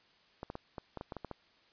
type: clicks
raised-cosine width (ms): 1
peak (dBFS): -26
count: 10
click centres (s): 0.431 / 0.501 / 0.554 / 0.782 / 0.973 / 1.011 / 1.122 / 1.167 / 1.247 / 1.313
effects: white hiss -66 dBFS RMS until 1.72 s + resampled to 11025 Hz